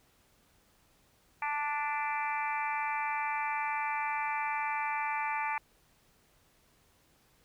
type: harmonic tone with a mistuned harmonic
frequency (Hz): 293.7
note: D4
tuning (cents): 0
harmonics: 3 / 4 / 5 / 6 / 7 / 8 / 9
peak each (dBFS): -33 / -39 / -44 / -41 / -41 / -38 / -50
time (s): 1.42-5.58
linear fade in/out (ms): 2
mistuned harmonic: 7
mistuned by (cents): -15
effects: pink hiss -67 dBFS RMS until 7.44 s